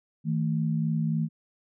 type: tone pair together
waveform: sine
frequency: 159.16 / 222.7 Hz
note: D#3 / A3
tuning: +40 / +21 cents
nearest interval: tritone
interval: 581 cents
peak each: -25 / -29 dBFS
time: 0.24-1.29 s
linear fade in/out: 50 ms
effects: none